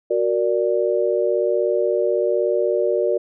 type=chord; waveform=sine; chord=Gb augmented; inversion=none; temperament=equal; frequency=370 / 466.2 / 587.3 Hz; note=Gb4 / Bb4 / D5; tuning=0 / 0 / 0 cents; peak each=-21 dBFS; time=0.1-3.18 s; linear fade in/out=10 ms; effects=none